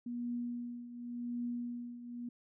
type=tone with tremolo; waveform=sine; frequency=240.6 Hz; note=B3; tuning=45 cents flat; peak=-34 dBFS; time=0.06-2.29 s; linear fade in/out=5 ms; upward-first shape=triangle; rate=0.9 Hz; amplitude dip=75%; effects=none